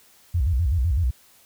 sine tone with vibrato, 73.42 Hz, D2, in tune, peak -18 dBFS, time 0.34-1.11 s, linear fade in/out 10 ms, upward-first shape square, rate 7.9 Hz, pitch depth 280 cents each way, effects white hiss -55 dBFS RMS until 1.45 s

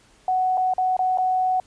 sine tone with dropouts, 743 Hz, F#5, 7 cents sharp, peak -18 dBFS, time 0.28-1.6 s, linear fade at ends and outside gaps 2 ms, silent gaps 0.573-0.577 / 0.737-0.781 / 0.967-0.991 / 1.175-1.184 s, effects pink hiss -56 dBFS RMS until 1.66 s + resampled to 22050 Hz

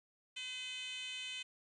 10% pulse tone with high-pass filter, 509 Hz, C5, 48 cents flat, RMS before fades -44 dBFS, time 0.36-1.43 s, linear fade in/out 10 ms, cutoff 2900 Hz, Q 3.5, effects resampled to 22050 Hz + 11-bit

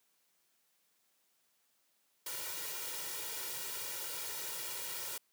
white noise with comb filter, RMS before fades -41 dBFS, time 2.26-5.18 s, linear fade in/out 5 ms, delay 2.1 ms, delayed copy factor +0.85, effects white hiss -75 dBFS RMS until 5.32 s + high-pass 150 Hz 12 dB/octave

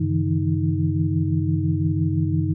sine tone cluster, 95.8 / 138 / 156.8 / 162.7 / 313.7 Hz, G2 / C#3 / D#3 / E3 / D#4, -39 / -7 / +14 / -22 / +14 cents, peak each -23 / -26 / -24 / -27 / -26 dBFS, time 0-2.54 s, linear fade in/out 10 ms, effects none

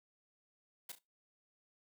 white noise with echo, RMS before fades -45 dBFS, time 0.89-0.92 s, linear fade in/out 5 ms, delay 34 ms, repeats 2, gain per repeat -10 dB, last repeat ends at 0.988 s, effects noise-tail reverb RT60 0.2 s tail -18 dB re dry + high-pass 200 Hz 12 dB/octave

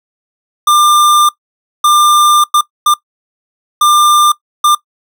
square tone bursts at uneven times, 1196 Hz, D6, 31 cents sharp, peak -6 dBFS, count 6, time 0.67-1.29 / 1.84-2.44 / 2.54-2.61 / 2.86-2.94 / 3.81-4.32 / 4.64-4.75 s, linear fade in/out 5 ms, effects noise-tail reverb RT60 0.1 s tail -20 dB re dry

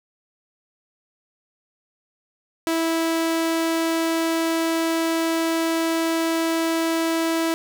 sawtooth tone, 327.9 Hz, E4, 9 cents flat, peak -16 dBFS, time 2.67-7.54 s, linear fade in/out 0 ms, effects none

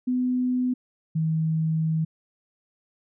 sine tone pair in turn, 251.3 / 159.55 Hz, B3 / D#3, +30 / +44 cents, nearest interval minor sixth, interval 786 cents, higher first, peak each -21 dBFS, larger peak neither, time 0.07-0.74 / 1.15-2.05 s, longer second, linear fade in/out 10 ms, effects none

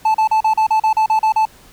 triangle tone bursts, 874 Hz, A5, 12 cents flat, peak -9 dBFS, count 11, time 0.05-1.454 s, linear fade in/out 5 ms, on 94 ms, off 37 ms, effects pink hiss -46 dBFS RMS until 1.72 s

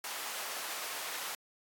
pink high-pass noise, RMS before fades -40 dBFS, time 0.04-1.35 s, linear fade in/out 2 ms, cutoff 790 Hz, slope 12 dB/octave, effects AAC 64 kbps

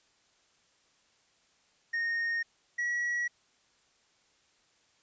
triangle tone pair in turn, 1850 / 1924.1 Hz, A#6 / B6, -14 / -46 cents, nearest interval minor second, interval 68 cents, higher second, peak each -27 dBFS, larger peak neither, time 1.93-2.43 / 2.78-3.28 s, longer neither, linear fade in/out 10 ms, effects white hiss -68 dBFS RMS until 5.02 s + resampled to 16000 Hz

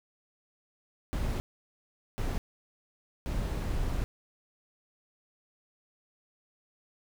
brown noise bursts at uneven times, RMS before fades -31 dBFS, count 3, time 1.13-1.4 / 2.18-2.38 / 3.26-4.04 s, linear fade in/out 0 ms, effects none

